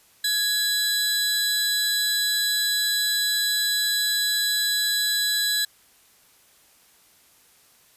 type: tone pair together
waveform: sawtooth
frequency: 1676 / 3986 Hz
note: G#6 / B7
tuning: +15 / +15 cents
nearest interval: octave + minor third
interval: 1500 cents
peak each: -23 / -19 dBFS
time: 0.24-5.65 s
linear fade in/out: 5 ms
effects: white hiss -57 dBFS RMS until 7.96 s + resampled to 32000 Hz